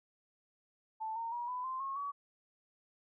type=tone with pitch steps; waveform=sine; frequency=880 / 917.9 / 957.4 / 998.7 / 1041.7 / 1086.5 / 1133.3 Hz; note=A5 / A#5 / A#5 / B5 / C6 / C#6 / C#6; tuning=0 / -27 / +46 / +19 / -8 / -35 / +38 cents; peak=-36 dBFS; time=1-2.12 s; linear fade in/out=20 ms; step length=160 ms; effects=none